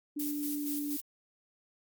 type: tone with pitch glide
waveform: sine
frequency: 293.7 to 291.3 Hz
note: D4 to D4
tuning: 0 to -14 cents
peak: -33 dBFS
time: 0.16-0.97 s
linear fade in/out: 10 ms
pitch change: -14 cents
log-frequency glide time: 0.27-0.83 s
type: noise with tremolo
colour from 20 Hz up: violet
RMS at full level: -37 dBFS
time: 0.19-1.01 s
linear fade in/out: 10 ms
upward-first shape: square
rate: 4.2 Hz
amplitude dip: 50%
effects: Opus 48 kbps

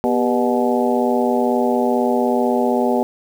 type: harmonic tone with a mistuned harmonic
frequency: 122.3 Hz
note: B2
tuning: 16 cents flat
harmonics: 2 / 3 / 4 / 5 / 6 / 7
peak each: -19 / -21 / -22 / -23 / -24 / -24 dBFS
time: 0.04-3.03 s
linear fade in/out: 0 ms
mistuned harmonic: 3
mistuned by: +120 cents
effects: 7-bit

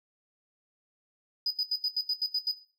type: tone bursts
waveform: triangle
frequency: 4978 Hz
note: D#8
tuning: in tune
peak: -22 dBFS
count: 9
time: 1.46-2.516 s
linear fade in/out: 5 ms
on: 48 ms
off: 78 ms
effects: noise-tail reverb RT60 0.4 s tail -17 dB re dry + tanh soft clip ceiling -23 dBFS

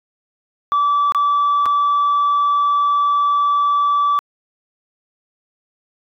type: tone with dropouts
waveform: sine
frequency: 1156 Hz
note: D6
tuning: 28 cents flat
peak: -11 dBFS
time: 0.72-4.19 s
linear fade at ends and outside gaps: 0 ms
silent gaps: 1.121-1.148 / 1.657-1.662 s
effects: tanh soft clip ceiling -11 dBFS

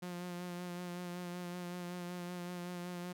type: tone with vibrato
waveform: sawtooth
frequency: 177.1 Hz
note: F3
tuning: 24 cents sharp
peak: -37 dBFS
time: 0.02-3.13 s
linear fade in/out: 10 ms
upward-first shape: sine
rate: 5.3 Hz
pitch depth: 23 cents each way
effects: none

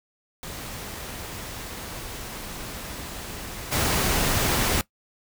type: noise with level steps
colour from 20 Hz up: pink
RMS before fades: -36 / -23 dBFS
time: 0.43-4.81 s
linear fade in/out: 0 ms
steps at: 3.71 s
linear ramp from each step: 20 ms
effects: noise-tail reverb RT60 0.1 s tail -19 dB re dry

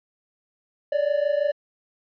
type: tone pair together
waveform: triangle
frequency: 570 / 596 Hz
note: C#5 / D5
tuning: +48 / +25 cents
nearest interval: minor second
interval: 77 cents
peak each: -21 dBFS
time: 0.92-1.52 s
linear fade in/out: 5 ms
effects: resampled to 11025 Hz

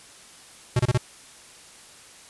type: tone bursts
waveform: square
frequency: 123.47 Hz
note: B2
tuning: in tune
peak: -18 dBFS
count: 4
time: 0.76-0.977 s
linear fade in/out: 5 ms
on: 34 ms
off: 27 ms
effects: white hiss -48 dBFS RMS until 2.29 s + resampled to 24000 Hz

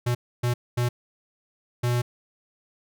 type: tone bursts at uneven times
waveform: square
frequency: 121.6 Hz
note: B2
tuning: 26 cents flat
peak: -22 dBFS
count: 4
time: 0.06-0.15 / 0.43-0.54 / 0.77-0.89 / 1.83-2.02 s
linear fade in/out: 10 ms
effects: none

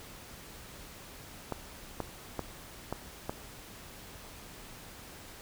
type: clicks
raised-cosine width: 1 ms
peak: -19 dBFS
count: 5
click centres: 1.523 / 2.003 / 2.393 / 2.926 / 3.295 s
effects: pink hiss -49 dBFS RMS until 5.41 s

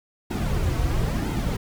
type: noise with flanger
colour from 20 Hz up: brown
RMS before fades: -24 dBFS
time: 0.3-1.57 s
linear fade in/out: 10 ms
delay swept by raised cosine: 1.7 to 5 ms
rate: 1 Hz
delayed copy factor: -0.65
effects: none

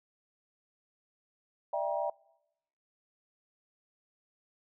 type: chord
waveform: sine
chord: E half-diminished seventh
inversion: third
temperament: just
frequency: 593.3 / 659.3 / 791.1 / 949.3 Hz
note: D5 / E5 / G5 / Bb5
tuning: +18 / 0 / +16 / +31 cents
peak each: -34 / -34 / -36 / -37 dBFS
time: 1.73-2.1 s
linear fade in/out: 5 ms
effects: noise-tail reverb RT60 0.8 s tail -24 dB re dry

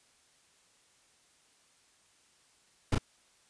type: noise with echo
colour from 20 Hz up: brown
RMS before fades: -25 dBFS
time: 2.92-2.95 s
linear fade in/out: 5 ms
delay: 33 ms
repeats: 1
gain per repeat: -2 dB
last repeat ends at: 2.983 s
effects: white hiss -66 dBFS RMS until 3.49 s + resampled to 22050 Hz

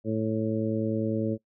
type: harmonic tone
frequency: 110 Hz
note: A2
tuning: in tune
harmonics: 1 / 2 / 3 / 4 / 5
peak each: -32 / -29 / -31 / -33 / -33 dBFS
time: 0.04-1.38 s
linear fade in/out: 50 ms
effects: noise-tail reverb RT60 0.1 s tail -22 dB re dry

